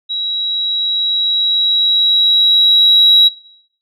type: tone with level ramp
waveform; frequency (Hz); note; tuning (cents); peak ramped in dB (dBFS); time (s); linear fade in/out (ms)
sine; 3871; B7; -35; -17 to -4; 0.09-3.29; 20
effects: noise-tail reverb RT60 0.7 s tail -20 dB re dry + tanh soft clip ceiling 0 dBFS